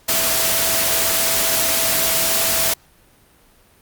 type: tone in noise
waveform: sine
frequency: 659.3 Hz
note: E5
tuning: in tune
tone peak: -28 dBFS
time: 0.08-2.74 s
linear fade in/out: 10 ms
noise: white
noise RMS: -18 dBFS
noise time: 0.08-2.74 s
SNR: -13 dB
effects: pink hiss -53 dBFS RMS until 3.81 s + Opus 48 kbps